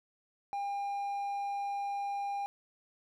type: tone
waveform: triangle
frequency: 803 Hz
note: G5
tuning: 41 cents sharp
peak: -31 dBFS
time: 0.53-2.46 s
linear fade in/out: 0 ms
effects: none